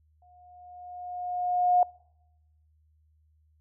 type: tone with exponential growth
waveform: sine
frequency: 718 Hz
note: F5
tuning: 48 cents sharp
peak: -17 dBFS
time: 0.22-1.83 s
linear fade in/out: 2 ms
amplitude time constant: 350 ms
effects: noise-tail reverb RT60 0.9 s tail -26 dB re dry + added 77 Hz sine -62 dBFS peak until 3.6 s